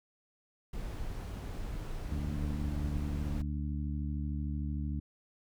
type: noise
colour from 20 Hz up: brown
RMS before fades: -39 dBFS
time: 0.73-3.42 s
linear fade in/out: 5 ms
type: harmonic tone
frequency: 73.3 Hz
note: D2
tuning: 3 cents flat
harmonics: 1 / 2 / 3 / 4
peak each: -34 / -39 / -41 / -44 dBFS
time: 2.11-5 s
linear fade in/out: 5 ms
effects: none